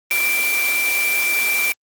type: tone in noise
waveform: sine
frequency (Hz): 2349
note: D7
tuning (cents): 0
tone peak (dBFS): -17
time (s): 0.11-1.72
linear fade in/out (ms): 0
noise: white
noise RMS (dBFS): -23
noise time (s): 0.11-1.72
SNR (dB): +3
effects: high-pass 300 Hz 12 dB/octave + Opus 24 kbps